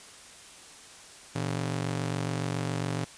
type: ring-modulated tone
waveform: sawtooth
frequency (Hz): 138.59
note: C#3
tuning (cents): 0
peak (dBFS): -22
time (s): 1.35-3.05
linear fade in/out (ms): 10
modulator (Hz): 23.6
effects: white hiss -49 dBFS RMS until 3.17 s + resampled to 22050 Hz